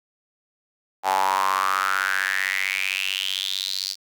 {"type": "tone with high-pass filter sweep", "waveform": "sawtooth", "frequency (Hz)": 95.6, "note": "G2", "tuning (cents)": -43, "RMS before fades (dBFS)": -24, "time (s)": [1.03, 3.96], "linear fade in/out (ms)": 50, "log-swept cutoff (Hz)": [800, 4700], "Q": 6.7, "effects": []}